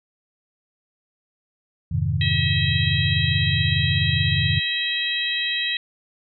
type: chord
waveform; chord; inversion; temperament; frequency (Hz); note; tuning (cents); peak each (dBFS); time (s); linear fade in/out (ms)
sine; F minor seventh; none; equal; 87.31 / 103.83 / 130.81 / 155.56; F2 / Ab2 / C3 / Eb3; 0 / 0 / 0 / 0; -25; 1.91-4.6; 10
type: harmonic tone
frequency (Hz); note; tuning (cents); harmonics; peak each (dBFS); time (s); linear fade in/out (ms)
643; E5; -43; 3 / 4 / 5 / 6; -27 / -28 / -27 / -26; 2.21-5.77; 2
effects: none